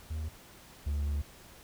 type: tone pair in turn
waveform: triangle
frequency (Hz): 78.1 / 72.49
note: D#2 / D2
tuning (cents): +7 / -22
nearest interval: minor second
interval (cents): 129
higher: first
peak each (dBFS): -31 / -27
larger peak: second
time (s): 0.1-0.29 / 0.86-1.22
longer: second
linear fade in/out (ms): 10
effects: pink hiss -54 dBFS RMS until 1.63 s